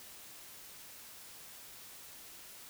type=silence; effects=white hiss -52 dBFS RMS until 2.69 s